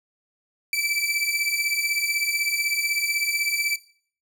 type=beating tone pair; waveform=sawtooth; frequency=2311 / 2327 Hz; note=D7 / D7; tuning=-28 / -17 cents; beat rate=16 Hz; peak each=-22 dBFS; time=0.73-3.76 s; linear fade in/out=2 ms; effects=noise-tail reverb RT60 0.5 s tail -19 dB re dry